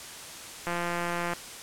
click train, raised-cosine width 0.5 ms, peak -16 dBFS, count 116, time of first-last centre 0.67-1.335 s, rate 173 Hz, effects white hiss -42 dBFS RMS until 1.62 s + low-pass 10000 Hz 12 dB/octave

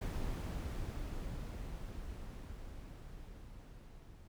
brown noise with level ramp, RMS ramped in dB -37 to -55 dBFS, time 0.01-4.28 s, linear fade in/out 10 ms, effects none

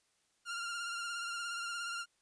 sawtooth tone with vibrato, 1395 Hz, F6, 2 cents flat, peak -34 dBFS, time 0.45-2.06 s, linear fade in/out 50 ms, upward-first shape triangle, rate 17 Hz, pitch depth 41 cents each way, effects white hiss -75 dBFS RMS until 2.21 s + resampled to 22050 Hz

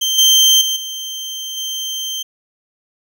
30% pulse tone with level steps, 3136 Hz, G7, in tune, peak -12 / -5 / -13 / -21 / -18 dBFS, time 0.01-2.23 s, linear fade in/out 10 ms, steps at 0.18 / 0.61 / 0.76 / 1.57 s, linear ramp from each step 5 ms, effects none

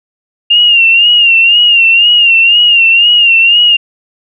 sine tone with vibrato, 2794 Hz, F7, in tune, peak -3 dBFS, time 0.5-3.77 s, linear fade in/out 10 ms, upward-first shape sine, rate 2 Hz, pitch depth 70 cents each way, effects none

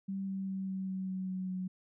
sine tone with pitch steps, 194.2 / 192.86 / 191.53 / 190.2 / 188.89 / 187.58 / 186.29 / 185 Hz, G3 / G3 / G3 / F#3 / F#3 / F#3 / F#3 / F#3, -16 / -28 / -40 / +48 / +36 / +24 / +12 / 0 cents, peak -34 dBFS, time 0.08-1.68 s, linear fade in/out 10 ms, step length 200 ms, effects none

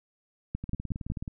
two click trains, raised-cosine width 5 ms, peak -23 / -18 dBFS, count 13 / 4, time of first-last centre 0.64-1.278 / 0.55-1.101 s, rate 18.8 / 5.44 Hz, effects none

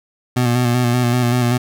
25% pulse tone with vibrato, 122.4 Hz, B2, 15 cents flat, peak -10 dBFS, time 0.36-1.58 s, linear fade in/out 10 ms, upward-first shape square, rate 5.2 Hz, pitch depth 30 cents each way, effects none

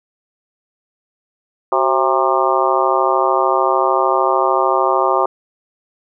harmonic tone with a mistuned harmonic, 133.3 Hz, C3, 33 cents sharp, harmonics 3 / 4 / 5 / 6 / 7 / 8 / 9, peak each -20 / -20 / -20 / -20 / -20 / -20 / -20 dBFS, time 1.72-5.26 s, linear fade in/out 2 ms, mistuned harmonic 3, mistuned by -94 cents, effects none

